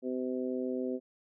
harmonic tone, 127.7 Hz, C3, 42 cents flat, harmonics 2 / 3 / 4 / 5, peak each -34 / -36 / -38 / -46 dBFS, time 0.02-1 s, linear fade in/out 50 ms, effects none

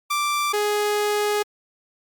sawtooth tone pair in turn, 1174.7 / 416.5 Hz, D6 / G#4, 0 / +5 cents, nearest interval octave + tritone, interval 1795 cents, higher first, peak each -17 / -16 dBFS, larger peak second, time 0.1-0.53 / 0.53-1.43 s, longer second, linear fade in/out 10 ms, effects Opus 32 kbps

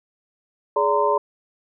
sine tone cluster, 418.1 / 576 / 926 / 1028 Hz, G#4 / D5 / A#5 / C6, +12 / -34 / -12 / -31 cents, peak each -22 dBFS, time 0.76-1.18 s, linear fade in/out 5 ms, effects none

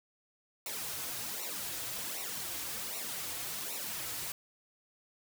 white noise with flanger, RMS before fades -39 dBFS, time 0.66-4.32 s, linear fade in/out 2 ms, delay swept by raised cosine 0.61 to 5.11 ms, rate 1.3 Hz, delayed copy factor -0.8, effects none

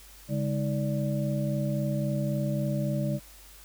sine tone cluster, 140.9 / 204.6 / 315.5 / 584 Hz, C#3 / G#3 / D#4 / D5, +29 / -26 / +24 / -10 cents, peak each -28 / -31 / -37 / -34 dBFS, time 0.28-3.2 s, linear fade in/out 50 ms, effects added 50 Hz sine -52 dBFS peak until 3.64 s + white hiss -52 dBFS RMS until 3.64 s

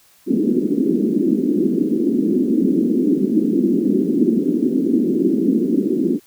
white band-pass noise, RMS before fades -17 dBFS, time 0.26-6.2 s, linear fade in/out 50 ms, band 200 to 360 Hz, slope 48 dB/octave, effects white hiss -53 dBFS RMS until 6.26 s

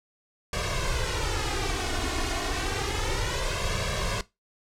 pink noise with flanger, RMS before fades -28 dBFS, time 0.53-4.21 s, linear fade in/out 2 ms, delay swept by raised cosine 1.8 to 2.79 ms, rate 0.3 Hz, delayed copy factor +0.85, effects noise-tail reverb RT60 0.2 s tail -18 dB re dry + low-pass 7000 Hz 12 dB/octave

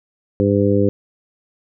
harmonic tone, 100.9 Hz, G#2, 49 cents flat, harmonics 1 / 2 / 3 / 4 / 5, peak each -19 / -19 / -19 / -19 / -19 dBFS, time 0.4-0.89 s, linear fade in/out 0 ms, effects none

